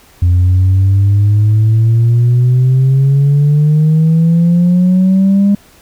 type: exponential sweep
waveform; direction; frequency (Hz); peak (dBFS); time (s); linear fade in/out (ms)
sine; up; 87.31 to 202.8; -4; 0.22-5.55; 5
effects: tanh soft clip ceiling -4 dBFS + pink hiss -44 dBFS RMS until 5.81 s